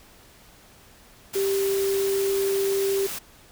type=tone in noise; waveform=sine; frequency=392 Hz; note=G4; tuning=in tune; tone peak=-21 dBFS; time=1.35-3.07 s; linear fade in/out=10 ms; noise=white; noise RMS=-33 dBFS; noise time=1.33-3.19 s; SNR=+9 dB; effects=pink hiss -52 dBFS RMS until 3.51 s